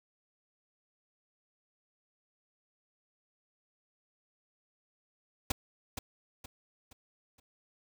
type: noise with echo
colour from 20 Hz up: pink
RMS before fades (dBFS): -30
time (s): 5.5-5.52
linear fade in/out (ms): 5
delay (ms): 470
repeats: 4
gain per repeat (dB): -8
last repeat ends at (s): 7.4
effects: none